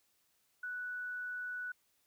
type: tone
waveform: sine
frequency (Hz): 1480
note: F#6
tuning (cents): 0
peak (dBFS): -38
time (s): 0.63-1.72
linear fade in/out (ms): 5
effects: white hiss -75 dBFS RMS until 2.06 s